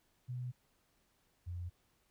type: tone pair in turn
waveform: sine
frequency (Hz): 124.7 / 87.95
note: B2 / F2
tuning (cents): +17 / +13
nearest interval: tritone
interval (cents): 604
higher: first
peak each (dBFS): -38 / -39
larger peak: first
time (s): 0.28-0.52 / 1.46-1.7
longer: neither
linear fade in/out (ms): 20
effects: pink hiss -75 dBFS RMS until 2.1 s